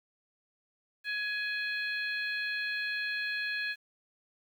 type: harmonic tone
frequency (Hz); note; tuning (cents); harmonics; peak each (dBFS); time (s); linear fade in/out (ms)
838; G#5; +15; 2 / 3 / 4 / 5; -33 / -37 / -44 / -41; 1.04-3.76; 50
effects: 10-bit